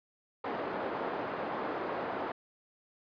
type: band-pass noise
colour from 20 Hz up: pink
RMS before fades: -36 dBFS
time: 0.44-2.32 s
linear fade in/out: 5 ms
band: 380 to 1100 Hz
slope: 12 dB/octave
effects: resampled to 11025 Hz